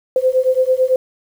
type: beating tone pair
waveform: sine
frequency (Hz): 511 / 520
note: C5 / C5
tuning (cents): -41 / -11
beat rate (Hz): 9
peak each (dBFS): -15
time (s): 0.16-0.96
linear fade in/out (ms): 2
effects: 7-bit